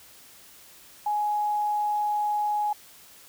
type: tone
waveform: sine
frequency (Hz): 836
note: G#5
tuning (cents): +11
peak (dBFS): -23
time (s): 1.06-2.73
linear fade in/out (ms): 5
effects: white hiss -51 dBFS RMS until 3.28 s